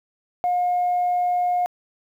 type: tone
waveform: sine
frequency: 715 Hz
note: F5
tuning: 41 cents sharp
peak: -17 dBFS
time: 0.44-1.66 s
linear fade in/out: 0 ms
effects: tanh soft clip ceiling -15 dBFS + 9-bit